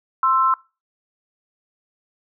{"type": "tone pair together", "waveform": "sine", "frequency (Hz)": [1046.5, 1326.9], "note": ["C6", "E6"], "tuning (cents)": [0, 11], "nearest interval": "major third", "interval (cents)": 411, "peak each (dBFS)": -17, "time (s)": [0.23, 0.54], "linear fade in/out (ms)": 2, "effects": ["noise-tail reverb RT60 0.3 s tail -23 dB re dry"]}